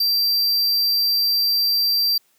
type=tone; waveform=square; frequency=4704 Hz; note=D8; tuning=2 cents sharp; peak=-17 dBFS; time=0-2.18 s; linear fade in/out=5 ms; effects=white hiss -62 dBFS RMS until 2.38 s + high-pass 100 Hz 12 dB/octave